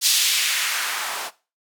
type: noise with band-pass filter sweep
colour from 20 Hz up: blue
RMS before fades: -22 dBFS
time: 0.01-1.31 s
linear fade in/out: 50 ms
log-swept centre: 4700 to 710 Hz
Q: 1.3
effects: noise-tail reverb RT60 0.3 s tail -18 dB re dry